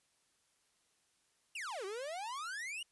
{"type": "exponential two-way sweep", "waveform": "45% pulse", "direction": "down then up", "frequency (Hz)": [2960, 370, 2960], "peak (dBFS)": -40, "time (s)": [1.55, 2.83], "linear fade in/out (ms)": 5, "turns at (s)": 1.85, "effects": ["white hiss -75 dBFS RMS until 2.91 s", "resampled to 24000 Hz"]}